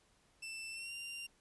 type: tone with pitch glide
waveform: sawtooth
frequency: 2663 to 2778 Hz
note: E7 to F7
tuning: +17 to -10 cents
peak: -40 dBFS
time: 0.42-1.27 s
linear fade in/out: 10 ms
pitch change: +73 cents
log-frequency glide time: 0.71-0.93 s
effects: pink hiss -71 dBFS RMS until 1.4 s + resampled to 24000 Hz